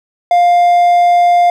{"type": "tone", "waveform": "triangle", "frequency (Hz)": 702, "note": "F5", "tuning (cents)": 9, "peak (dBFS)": -4, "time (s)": [0.31, 1.5], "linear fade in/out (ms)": 2, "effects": []}